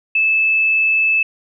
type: tone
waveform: sine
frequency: 2619 Hz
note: E7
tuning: 12 cents flat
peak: -12 dBFS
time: 0.15-1.23 s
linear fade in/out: 5 ms
effects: none